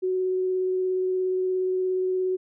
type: tone with vibrato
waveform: sine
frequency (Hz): 371.2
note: F#4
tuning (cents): +6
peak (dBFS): -22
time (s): 0.02-2.37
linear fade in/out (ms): 20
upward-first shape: triangle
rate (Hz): 17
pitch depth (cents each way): 11
effects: none